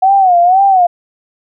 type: tone with vibrato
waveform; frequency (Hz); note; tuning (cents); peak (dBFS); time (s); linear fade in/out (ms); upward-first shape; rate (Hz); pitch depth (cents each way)
sine; 740; F#5; 0; -5; 0.02-0.87; 10; sine; 2; 120
effects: none